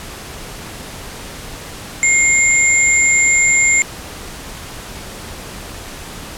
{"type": "tone pair together", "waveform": "sine", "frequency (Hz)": [2137, 7269], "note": ["C7", "A#8"], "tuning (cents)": [36, -45], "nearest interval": "octave + major sixth", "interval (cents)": 2119, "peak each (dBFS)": [-12, -13], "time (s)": [2.03, 3.82], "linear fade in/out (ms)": 0, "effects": ["pink hiss -31 dBFS RMS until 6.37 s", "low-pass 12000 Hz 12 dB/octave"]}